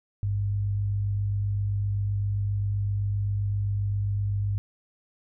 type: tone pair together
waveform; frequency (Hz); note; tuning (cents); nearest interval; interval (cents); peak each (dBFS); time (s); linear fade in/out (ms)
sine; 53.44 / 101.1; A1 / G#2; -50 / -46; major seventh; 1104; -35 / -24; 0.23-4.58; 0
effects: none